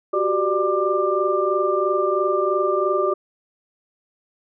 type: tone cluster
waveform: sine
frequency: 368.6 / 391.6 / 596 / 1189 Hz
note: F#4 / G4 / D5 / D6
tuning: -7 / -2 / +25 / +21 cents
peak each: -23 dBFS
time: 0.13-3.14 s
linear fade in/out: 10 ms
effects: none